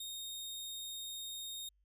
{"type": "tone", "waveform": "sawtooth", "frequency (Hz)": 3704, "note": "A#7", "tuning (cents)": -12, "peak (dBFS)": -39, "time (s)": [0, 1.69], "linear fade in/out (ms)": 5, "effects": ["added 50 Hz sine -70 dBFS peak until 1.84 s"]}